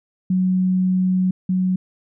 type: tone pair in turn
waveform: sine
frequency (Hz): 185 / 185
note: F#3 / F#3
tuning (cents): 0 / 0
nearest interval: unison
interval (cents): 0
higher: neither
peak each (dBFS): -15 / -16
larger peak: first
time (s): 0.3-1.31 / 1.49-1.76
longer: first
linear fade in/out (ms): 5
effects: none